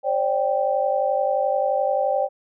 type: chord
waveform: sine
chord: C suspended second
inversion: none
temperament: equal with one note detuned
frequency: 535.8 / 587.3 / 784 Hz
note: C5 / D5 / G5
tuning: +41 / 0 / 0 cents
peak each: -23 dBFS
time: 0.03-2.29 s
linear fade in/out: 50 ms
effects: none